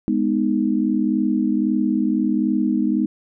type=chord; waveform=sine; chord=G# minor; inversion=none; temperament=just; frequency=207.7 / 249.2 / 311.5 Hz; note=G#3 / B3 / D#4; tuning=0 / +16 / +2 cents; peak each=-21 dBFS; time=0.08-3.06 s; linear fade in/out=0 ms; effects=none